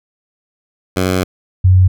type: tone pair in turn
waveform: 10% pulse / sine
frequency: 92.6 / 92.6 Hz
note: F#2 / F#2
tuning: +2 / +2 cents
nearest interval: unison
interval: 0 cents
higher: neither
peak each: -5 dBFS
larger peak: neither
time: 0.96-1.24 / 1.64-1.88 s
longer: first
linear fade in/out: 10 ms
effects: none